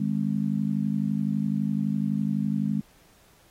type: harmonic tone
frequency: 51.91 Hz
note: G#1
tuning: in tune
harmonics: 3 / 4 / 5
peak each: -29 / -25 / -32 dBFS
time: 0-2.81 s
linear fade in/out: 5 ms
effects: pink hiss -59 dBFS RMS until 3.5 s + AAC 48 kbps